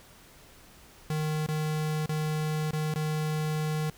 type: tone with dropouts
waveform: square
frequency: 154.3 Hz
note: D#3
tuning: 14 cents flat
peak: -28 dBFS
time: 1.1-3.9 s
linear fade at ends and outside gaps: 2 ms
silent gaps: 1.464-1.486 / 2.06-2.092 / 2.709-2.732 / 2.94-2.958 s
effects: pink hiss -54 dBFS RMS until 3.97 s